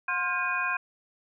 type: tone cluster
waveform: sine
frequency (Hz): 724 / 1056 / 1409 / 1604 / 2472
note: F#5 / C6 / F6 / G6 / D#7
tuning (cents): -38 / +16 / +15 / +39 / -12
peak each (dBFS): -39 / -31 / -35 / -30 / -31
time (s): 0.08-0.77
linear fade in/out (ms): 5
effects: none